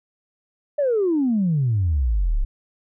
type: exponential sweep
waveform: sine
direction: down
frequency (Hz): 605 to 30.87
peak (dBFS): -16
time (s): 0.78-2.45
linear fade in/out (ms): 10
effects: tanh soft clip ceiling -13 dBFS